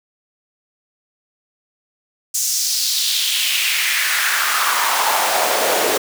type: noise with high-pass filter sweep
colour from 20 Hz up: pink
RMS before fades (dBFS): -18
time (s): 2.34-5.98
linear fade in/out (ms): 10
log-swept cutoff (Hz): 6700 to 440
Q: 2.6
effects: none